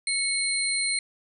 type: tone cluster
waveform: sine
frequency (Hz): 2195 / 4168 / 8970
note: C#7 / C8 / C#9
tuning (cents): -18 / -7 / +19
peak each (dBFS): -28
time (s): 0.07-0.99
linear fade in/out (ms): 2
effects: none